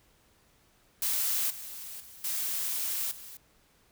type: noise with level steps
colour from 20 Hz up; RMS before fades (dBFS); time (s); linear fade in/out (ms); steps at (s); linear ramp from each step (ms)
blue; -29 / -42 / -50 / -32 / -46; 1.02-3.37; 2; 1.5 / 2 / 2.24 / 3.11; 5
effects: pink hiss -65 dBFS RMS until 3.91 s